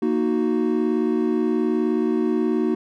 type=chord; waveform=triangle; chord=D# minor; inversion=second; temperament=equal; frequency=233.1 / 311.1 / 370 Hz; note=A#3 / D#4 / F#4; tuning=0 / 0 / 0 cents; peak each=-21 dBFS; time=0.02-2.75 s; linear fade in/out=5 ms; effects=none